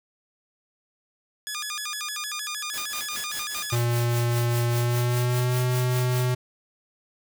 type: tone with vibrato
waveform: 10% pulse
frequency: 1434 Hz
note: F6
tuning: 45 cents sharp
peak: -21 dBFS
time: 1.47-3.75 s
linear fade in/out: 0 ms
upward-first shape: square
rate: 6.5 Hz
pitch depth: 290 cents each way
type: noise with tremolo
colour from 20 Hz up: white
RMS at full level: -34 dBFS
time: 2.73-6.32 s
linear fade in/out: 10 ms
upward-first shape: triangle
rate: 5 Hz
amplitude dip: 95%
type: tone with pitch glide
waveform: square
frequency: 119.1 to 125.38 Hz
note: A#2 to B2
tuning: +38 to +27 cents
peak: -22 dBFS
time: 3.72-6.35 s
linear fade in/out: 10 ms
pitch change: +89 cents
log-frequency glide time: 4.73-5.59 s
effects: none